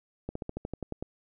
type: slowing click train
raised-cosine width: 2 ms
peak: -21 dBFS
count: 10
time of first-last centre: 0.29-1.025 s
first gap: 64 ms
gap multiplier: 1.06
effects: none